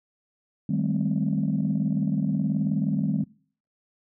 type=chord; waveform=sine; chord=A half-diminished seventh; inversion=second; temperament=equal with one note detuned; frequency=155.56 / 196 / 214.7 / 261.6 Hz; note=Eb3 / G3 / A3 / C4; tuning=0 / 0 / -42 / 0 cents; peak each=-26 / -26 / -27 / -29 dBFS; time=0.69-3.24 s; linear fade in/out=5 ms; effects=noise-tail reverb RT60 0.5 s tail -24 dB re dry + tanh soft clip ceiling -15 dBFS